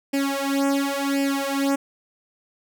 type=tone with flanger; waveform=sawtooth; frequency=277.2 Hz; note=C#4; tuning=in tune; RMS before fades=-23 dBFS; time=0.13-1.76 s; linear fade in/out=10 ms; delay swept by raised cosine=0.39 to 3.49 ms; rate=0.93 Hz; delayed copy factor=+0.95; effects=none